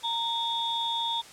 sine tone cluster, 925 / 3385 / 3632 Hz, A#5 / G#7 / A#7, -14 / +32 / -46 cents, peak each -30 / -33 / -31 dBFS, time 0.03-1.22 s, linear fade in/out 20 ms, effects white hiss -48 dBFS RMS until 1.32 s + low-pass 8000 Hz 12 dB/octave

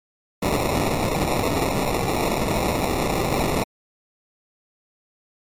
blue noise with sample-and-hold, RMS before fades -22 dBFS, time 0.42-3.64 s, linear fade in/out 10 ms, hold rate 1575 Hz, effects MP3 64 kbps

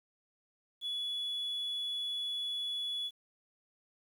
sine tone, 3406 Hz, G#7, 43 cents sharp, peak -32 dBFS, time 0.81-3.11 s, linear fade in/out 50 ms, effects tanh soft clip ceiling -32 dBFS + 10-bit

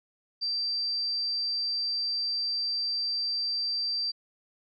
sine tone, 4690 Hz, D8, 3 cents flat, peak -27 dBFS, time 0.41-4.12 s, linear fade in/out 20 ms, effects none

